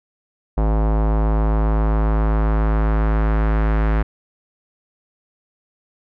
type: tone with low-pass filter sweep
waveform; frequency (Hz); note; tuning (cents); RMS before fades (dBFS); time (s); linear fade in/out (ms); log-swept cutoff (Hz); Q
square; 53.7; A1; -41; -17; 0.57-4.03; 10; 870 to 1700; 1.5
effects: none